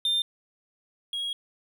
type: tone pair in turn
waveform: triangle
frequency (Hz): 3600 / 3297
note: A7 / G#7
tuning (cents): +39 / -13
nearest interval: major second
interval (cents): 152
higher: first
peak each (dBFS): -21 / -27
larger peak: first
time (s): 0.05-0.22 / 1.13-1.33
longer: second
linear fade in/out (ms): 2
effects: none